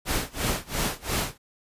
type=noise with tremolo; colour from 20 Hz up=pink; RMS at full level=-25 dBFS; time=0.05-1.38 s; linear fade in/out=50 ms; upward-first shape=sine; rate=2.9 Hz; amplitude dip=95%; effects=resampled to 32000 Hz